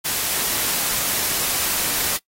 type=noise; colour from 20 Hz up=white; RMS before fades=-22 dBFS; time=0.04-2.18 s; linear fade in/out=20 ms; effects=noise-tail reverb RT60 0.1 s tail -20 dB re dry + AAC 48 kbps